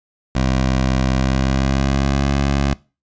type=tone with pitch glide; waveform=15% pulse; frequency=65.1 to 69.37 Hz; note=C2 to C#2; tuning=-8 to +2 cents; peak=-9 dBFS; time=0.35-2.74 s; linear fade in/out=5 ms; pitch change=+110 cents; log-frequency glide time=1.13-2.3 s; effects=noise-tail reverb RT60 0.3 s tail -21 dB re dry + resampled to 16000 Hz